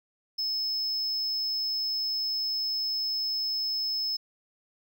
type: tone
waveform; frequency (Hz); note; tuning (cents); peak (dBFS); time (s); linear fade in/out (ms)
triangle; 5210; E8; -21; -26; 0.38-4.17; 10
effects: none